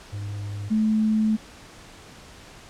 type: tone pair in turn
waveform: triangle / sine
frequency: 102.2 / 217.1 Hz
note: G#2 / A3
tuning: -27 / -23 cents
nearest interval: octave + minor second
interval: 1304 cents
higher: second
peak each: -27 / -18 dBFS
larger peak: second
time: 0.12-0.7 / 0.7-1.37 s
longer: second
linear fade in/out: 20 ms
effects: pink hiss -46 dBFS RMS until 2.69 s + low-pass 8000 Hz 12 dB/octave